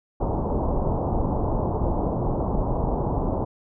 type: low-pass noise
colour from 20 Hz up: pink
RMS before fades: -24 dBFS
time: 0.2-3.45 s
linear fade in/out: 10 ms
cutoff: 980 Hz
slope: 48 dB/octave
effects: none